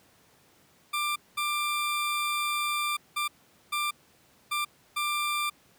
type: tone bursts at uneven times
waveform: 20% pulse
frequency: 1187 Hz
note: D6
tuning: 18 cents sharp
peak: -22 dBFS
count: 6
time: 0.93-1.16 / 1.37-2.97 / 3.16-3.28 / 3.72-3.91 / 4.51-4.65 / 4.96-5.5 s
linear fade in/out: 10 ms
effects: pink hiss -61 dBFS RMS until 5.78 s + high-pass 100 Hz 12 dB/octave